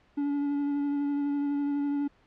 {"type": "tone with vibrato", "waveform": "triangle", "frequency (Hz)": 285.9, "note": "D4", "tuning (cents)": -46, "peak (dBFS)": -24, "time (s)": [0.17, 2.08], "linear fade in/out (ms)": 10, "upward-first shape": "sine", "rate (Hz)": 12, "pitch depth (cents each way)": 15, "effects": ["pink hiss -63 dBFS RMS until 2.26 s", "low-pass 3000 Hz 12 dB/octave"]}